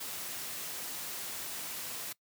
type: noise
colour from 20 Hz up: white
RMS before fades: -40 dBFS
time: 0-2.13 s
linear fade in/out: 10 ms
effects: noise-tail reverb RT60 0.1 s tail -21 dB re dry + high-pass 100 Hz 12 dB/octave